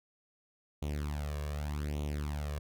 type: tone with flanger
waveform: sawtooth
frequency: 73.7 Hz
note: D2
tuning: 7 cents sharp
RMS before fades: -36 dBFS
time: 0.82-2.59 s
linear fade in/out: 5 ms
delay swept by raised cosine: 0.3 to 1.8 ms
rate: 0.84 Hz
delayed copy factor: +0.8
effects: none